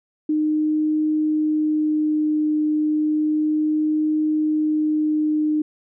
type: tone with vibrato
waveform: sine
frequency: 306.2 Hz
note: D#4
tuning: 28 cents flat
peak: -17 dBFS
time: 0.29-5.62 s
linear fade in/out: 5 ms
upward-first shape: triangle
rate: 0.32 Hz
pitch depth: 10 cents each way
effects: none